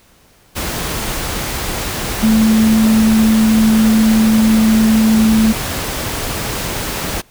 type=tone in noise; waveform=sine; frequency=220 Hz; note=A3; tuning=in tune; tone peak=-8 dBFS; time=2.22-5.53 s; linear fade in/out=20 ms; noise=pink; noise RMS=-21 dBFS; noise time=0.55-7.22 s; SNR=+10 dB; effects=pink hiss -50 dBFS RMS until 7.3 s